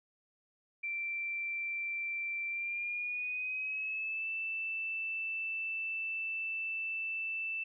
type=tone with pitch glide; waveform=sine; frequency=2349 to 2652 Hz; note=D7 to E7; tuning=0 to +10 cents; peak=-34 dBFS; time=0.83-7.64 s; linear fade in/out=10 ms; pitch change=+210 cents; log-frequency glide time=2.48-4.29 s; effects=none